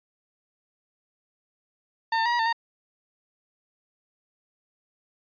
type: tone with pitch steps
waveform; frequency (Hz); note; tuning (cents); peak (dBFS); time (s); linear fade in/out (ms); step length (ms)
30% pulse; 906 / 900 / 953 / 959 / 901 / 925; A#5 / A5 / A#5 / A#5 / A5 / A#5; -50 / +39 / +38 / +49 / +41 / -14; -19; 2.12-2.528; 5; 68
effects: resampled to 11025 Hz